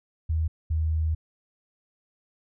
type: tone pair in turn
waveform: sine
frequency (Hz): 79.8 / 79.2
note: D#2 / D#2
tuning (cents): +44 / +31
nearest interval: unison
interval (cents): 13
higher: first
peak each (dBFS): -22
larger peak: neither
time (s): 0.29-0.48 / 0.7-1.15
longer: second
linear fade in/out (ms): 10
effects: none